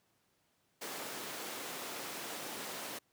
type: high-pass noise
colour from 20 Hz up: pink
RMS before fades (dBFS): -43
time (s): 0.81-2.99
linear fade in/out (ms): 10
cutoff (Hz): 290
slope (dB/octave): 12
effects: pink hiss -75 dBFS RMS until 3.12 s + high-pass 100 Hz 12 dB/octave